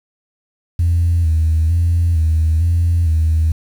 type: tone with vibrato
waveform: sine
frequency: 82.41 Hz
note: E2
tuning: in tune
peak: -10 dBFS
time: 0.79-3.52 s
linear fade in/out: 5 ms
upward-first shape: square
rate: 1.1 Hz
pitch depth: 54 cents each way
effects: tanh soft clip ceiling -8 dBFS + 7-bit